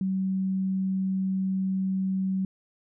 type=tone; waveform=sine; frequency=190.1 Hz; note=F#3; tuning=47 cents sharp; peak=-24 dBFS; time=0.01-2.45 s; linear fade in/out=2 ms; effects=none